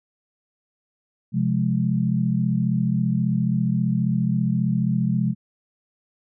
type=chord; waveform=sine; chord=F minor; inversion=second; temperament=just; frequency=130.96 / 174.61 / 209.5 Hz; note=C3 / F3 / Ab3; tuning=+2 / 0 / +15 cents; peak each=-23 dBFS; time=1.32-5.35 s; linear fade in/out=50 ms; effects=none